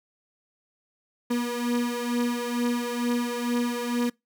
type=beating tone pair; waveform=35% pulse; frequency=240 / 242.2 Hz; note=B3 / B3; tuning=-49 / -34 cents; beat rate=2.2 Hz; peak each=-25 / -28 dBFS; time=1.3-4.1 s; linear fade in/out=10 ms; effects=noise-tail reverb RT60 0.2 s tail -25 dB re dry